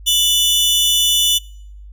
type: tone pair together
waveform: sawtooth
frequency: 2964 / 3503 Hz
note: F#7 / A7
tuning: +2 / -8 cents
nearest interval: minor third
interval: 290 cents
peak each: -12 dBFS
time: 0.06-1.39 s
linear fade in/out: 20 ms
effects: noise-tail reverb RT60 0.7 s tail -26 dB re dry + added 50 Hz sine -34 dBFS peak until 1.92 s